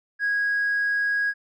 triangle tone with tanh clipping, 1650 Hz, G#6, 12 cents flat, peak -21 dBFS, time 0.19-1.34 s, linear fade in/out 50 ms, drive 5 dB, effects none

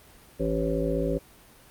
harmonic tone, 55.2 Hz, A1, 6 cents sharp, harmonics 1 / 3 / 5 / 7 / 9 / 10, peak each -31 / -31 / -31 / -31 / -31 / -31 dBFS, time 0.39-1.19 s, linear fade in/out 20 ms, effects pink hiss -53 dBFS RMS until 1.7 s + Opus 32 kbps

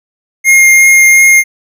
square tone with vibrato, 2130 Hz, C7, 30 cents sharp, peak -3 dBFS, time 0.44-1.44 s, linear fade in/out 50 ms, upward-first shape triangle, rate 2.8 Hz, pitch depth 10 cents each way, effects none

